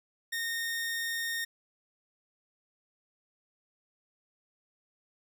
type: tone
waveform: sawtooth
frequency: 1842 Hz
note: A#6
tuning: 21 cents flat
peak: -28 dBFS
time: 0.32-1.45 s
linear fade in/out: 10 ms
effects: none